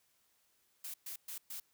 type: noise bursts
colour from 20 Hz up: blue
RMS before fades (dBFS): -44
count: 4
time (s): 0.84-1.6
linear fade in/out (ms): 5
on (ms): 100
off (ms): 120
effects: white hiss -74 dBFS RMS until 1.73 s